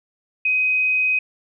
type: tone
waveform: sine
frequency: 2516 Hz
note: D#7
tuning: 19 cents sharp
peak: -16 dBFS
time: 0.45-1.19 s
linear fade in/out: 5 ms
effects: none